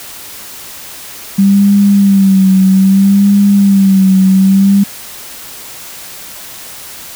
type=tone with vibrato; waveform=sine; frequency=195.4 Hz; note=G3; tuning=5 cents flat; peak=-4 dBFS; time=1.38-4.84 s; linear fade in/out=10 ms; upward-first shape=sine; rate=0.62 Hz; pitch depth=53 cents each way; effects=white hiss -29 dBFS RMS until 7.15 s